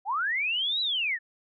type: linear two-way sweep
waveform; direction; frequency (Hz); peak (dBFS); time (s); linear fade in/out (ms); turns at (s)
sine; up then down; 729 to 3984 to 1718; -25; 0.05-1.19; 50; 0.81
effects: none